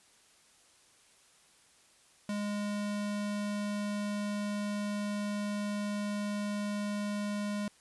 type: tone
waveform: square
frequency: 206.1 Hz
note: G#3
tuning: 13 cents flat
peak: -33 dBFS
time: 2.29-7.68 s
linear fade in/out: 2 ms
effects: white hiss -63 dBFS RMS until 7.8 s + resampled to 24000 Hz